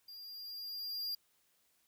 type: tone with level ramp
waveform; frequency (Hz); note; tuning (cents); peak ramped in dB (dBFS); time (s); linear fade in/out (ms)
square; 4797; D8; +36; -49 to -36; 0.08-1.15; 5
effects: white hiss -74 dBFS RMS until 1.87 s